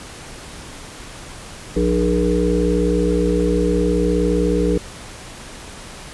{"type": "harmonic tone with a mistuned harmonic", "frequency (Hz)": 59.4, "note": "A#1", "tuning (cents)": 33, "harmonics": [1, 3, 5, 7, 8], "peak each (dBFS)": [-21, -21, -21, -21, -21], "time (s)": [1.76, 4.78], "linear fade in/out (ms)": 5, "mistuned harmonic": 5, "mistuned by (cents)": 23, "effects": ["pink hiss -36 dBFS RMS until 6.13 s", "resampled to 24000 Hz"]}